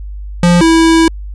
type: tone pair in turn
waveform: square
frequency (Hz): 174.61 / 327.2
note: F3 / E4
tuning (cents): 0 / -13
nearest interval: major seventh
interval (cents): 1087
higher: second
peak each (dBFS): -6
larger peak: neither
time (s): 0.43-0.61 / 0.61-1.08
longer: second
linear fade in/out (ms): 2
effects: added 50 Hz sine -22 dBFS peak until 1.34 s + resampled to 22050 Hz